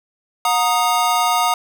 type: chord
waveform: square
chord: D# minor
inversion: first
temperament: equal with one note detuned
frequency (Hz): 723.1 / 932.3 / 1244.5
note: F#5 / A#5 / D#6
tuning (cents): -40 / 0 / 0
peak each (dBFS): -20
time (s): 0.45-1.54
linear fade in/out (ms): 2
effects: none